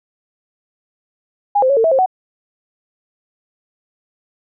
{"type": "tone with pitch steps", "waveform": "sine", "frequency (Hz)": [817, 519, 557, 451, 651, 531, 747], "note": ["G#5", "C5", "C#5", "A4", "E5", "C5", "F#5"], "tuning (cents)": [-29, -14, 8, 43, -22, 25, 16], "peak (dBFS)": -10, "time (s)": [1.55, 2.061], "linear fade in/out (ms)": 10, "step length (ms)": 73, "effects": []}